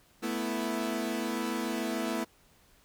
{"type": "chord", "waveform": "sawtooth", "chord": "A suspended second", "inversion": "none", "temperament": "equal", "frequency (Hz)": [220, 246.9, 329.6], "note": ["A3", "B3", "E4"], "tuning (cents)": [0, 0, 0], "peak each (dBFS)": -31, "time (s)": [0.22, 2.25], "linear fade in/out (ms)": 20, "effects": ["pink hiss -63 dBFS RMS until 2.84 s"]}